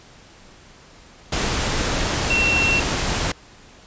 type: tone in noise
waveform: sine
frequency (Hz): 2717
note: F7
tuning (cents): -48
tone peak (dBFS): -17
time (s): 2.3-2.8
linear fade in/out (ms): 5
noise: pink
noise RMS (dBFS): -22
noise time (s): 1.32-3.32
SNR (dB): +2
effects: pink hiss -47 dBFS RMS until 3.86 s + resampled to 16000 Hz